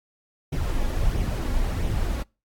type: noise with flanger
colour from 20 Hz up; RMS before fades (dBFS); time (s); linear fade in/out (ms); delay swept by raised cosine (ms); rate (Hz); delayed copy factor
brown; -24; 0.52-2.23; 10; 0.32 to 3.62; 1.5; +0.5
effects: noise-tail reverb RT60 0.3 s tail -26 dB re dry + AAC 64 kbps